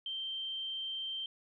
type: tone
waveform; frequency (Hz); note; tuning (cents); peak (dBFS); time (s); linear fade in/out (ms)
sine; 3136; G7; 0; -36; 0.06-1.26; 2
effects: 13-bit